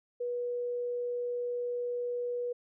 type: tone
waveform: sine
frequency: 486 Hz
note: B4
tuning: 28 cents flat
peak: -31 dBFS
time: 0.2-2.53 s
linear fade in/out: 10 ms
effects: none